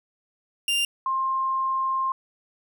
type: tone pair in turn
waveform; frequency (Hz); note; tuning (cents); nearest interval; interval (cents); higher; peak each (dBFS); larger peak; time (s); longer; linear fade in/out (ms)
40% pulse / sine; 2794 / 1058.7; F7 / C6; 0 / +20; octave + perfect fourth; 1680; first; -20 / -22; first; 0.68-0.85 / 1.06-2.12; second; 2
effects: none